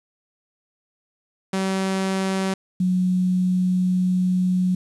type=tone pair in turn; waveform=sawtooth / sine; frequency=191.2 / 182.86 Hz; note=G3 / F#3; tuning=-43 / -20 cents; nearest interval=minor second; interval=77 cents; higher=first; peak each=-17 dBFS; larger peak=neither; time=1.53-2.54 / 2.8-4.75 s; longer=second; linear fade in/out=5 ms; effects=resampled to 24000 Hz + 8-bit